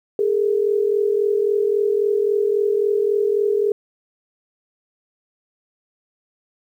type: tone pair together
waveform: sine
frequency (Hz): 408.5 / 452.2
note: G#4 / A4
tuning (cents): -29 / +47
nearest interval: major second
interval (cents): 176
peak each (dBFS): -17 / -21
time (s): 0.19-3.72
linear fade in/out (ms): 2
effects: 9-bit